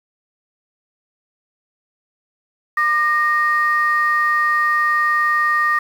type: tone pair together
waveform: sine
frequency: 1200 / 1859.8 Hz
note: D6 / A#6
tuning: +37 / -5 cents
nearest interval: minor sixth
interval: 758 cents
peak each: -16 dBFS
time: 2.77-5.79 s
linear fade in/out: 5 ms
effects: tanh soft clip ceiling -7 dBFS + 7-bit